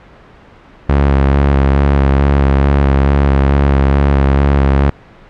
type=tone with vibrato; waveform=sawtooth; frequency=69.3 Hz; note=C#2; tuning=in tune; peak=-4 dBFS; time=0.89-4.9 s; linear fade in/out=5 ms; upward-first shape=square; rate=2.3 Hz; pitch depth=22 cents each way; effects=pink hiss -40 dBFS RMS until 5.29 s + low-pass 2000 Hz 12 dB/octave